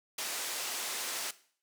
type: band-pass noise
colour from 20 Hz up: white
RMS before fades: -37 dBFS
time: 0.18-1.31 s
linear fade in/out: 5 ms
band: 370 to 9600 Hz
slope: 12 dB/octave
effects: noise-tail reverb RT60 0.5 s tail -17 dB re dry